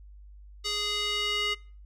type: tone with band-pass filter sweep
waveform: square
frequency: 415.3 Hz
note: G#4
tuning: in tune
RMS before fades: -30 dBFS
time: 0.64-1.55 s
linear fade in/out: 20 ms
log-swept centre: 4300 to 2700 Hz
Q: 2.4
effects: noise-tail reverb RT60 0.4 s tail -24 dB re dry + added 50 Hz sine -46 dBFS peak until 1.85 s